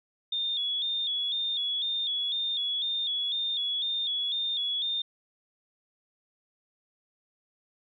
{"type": "tone with vibrato", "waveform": "sine", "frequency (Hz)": 3499, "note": "A7", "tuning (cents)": -10, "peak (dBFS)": -27, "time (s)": [0.32, 5.02], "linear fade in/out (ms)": 5, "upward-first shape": "square", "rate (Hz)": 2, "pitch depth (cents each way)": 62, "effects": []}